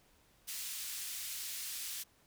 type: band-pass noise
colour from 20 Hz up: white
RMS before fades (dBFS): -42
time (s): 0.47-2.04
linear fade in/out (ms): 20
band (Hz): 2400 to 15000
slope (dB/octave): 12
effects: pink hiss -68 dBFS RMS until 2.26 s